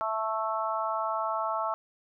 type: harmonic tone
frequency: 220 Hz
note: A3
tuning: in tune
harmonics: 3 / 4 / 5 / 6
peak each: -33 / -33 / -33 / -33 dBFS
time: 0.01-1.74 s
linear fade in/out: 0 ms
effects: none